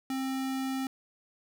square tone, 264.9 Hz, C4, 22 cents sharp, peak -31 dBFS, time 0.1-0.87 s, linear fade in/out 2 ms, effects none

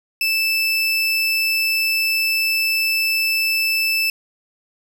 30% pulse tone, 2637 Hz, E7, in tune, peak -14 dBFS, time 0.21-4.1 s, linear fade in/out 2 ms, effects none

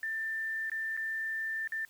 sine tone with dropouts, 1783 Hz, A6, 22 cents sharp, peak -32 dBFS, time 0.03-1.85 s, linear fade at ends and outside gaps 1 ms, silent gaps 0.698-0.717 / 0.967-0.974 / 1.675-1.721 s, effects white hiss -62 dBFS RMS until 1.89 s

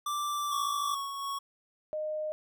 square tone with pitch glide, 1174.7 to 1160.5 Hz, D6 to D6, 0 to -21 cents, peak -31 dBFS, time 0.06-0.95 s, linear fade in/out 5 ms, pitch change -21 cents, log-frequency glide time 0.26-0.8 s
square tone with tremolo, 1108.7 Hz, C#6, in tune, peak -33 dBFS, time 0.51-1.39 s, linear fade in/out 10 ms, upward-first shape sine, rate 2.8 Hz, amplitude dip 35%
sine tone, 615 Hz, D#5, 20 cents flat, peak -31 dBFS, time 1.93-2.32 s, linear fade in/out 0 ms
effects none

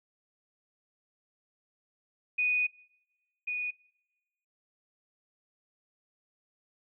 sine tone pair in turn, 2480 / 2469 Hz, D#7 / D#7, -6 / -14 cents, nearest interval unison, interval 8 cents, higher first, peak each -25 / -30 dBFS, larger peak first, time 2.38-2.67 / 3.47-3.71 s, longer first, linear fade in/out 10 ms, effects noise-tail reverb RT60 1.0 s tail -24 dB re dry

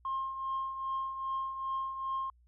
sine tone with tremolo, 1066 Hz, C6, 32 cents sharp, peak -29 dBFS, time 0.05-2.3 s, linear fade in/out 2 ms, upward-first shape triangle, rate 2.5 Hz, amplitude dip 65%, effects tanh soft clip ceiling -28 dBFS + added 60 Hz sine -61 dBFS peak until 2.47 s

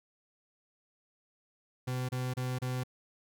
40% pulse tone bursts, 127 Hz, B2, 49 cents sharp, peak -31 dBFS, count 4, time 1.87-2.837 s, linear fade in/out 10 ms, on 220 ms, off 29 ms, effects none

